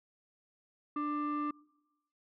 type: tone pair together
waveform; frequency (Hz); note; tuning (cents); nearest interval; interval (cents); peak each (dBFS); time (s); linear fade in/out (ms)
sine; 296 / 1184; D4 / D6; +14 / +14; 2 octaves; 2400; -32 / -33; 0.96-1.51; 5
effects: noise-tail reverb RT60 1.0 s tail -26 dB re dry + tanh soft clip ceiling -29 dBFS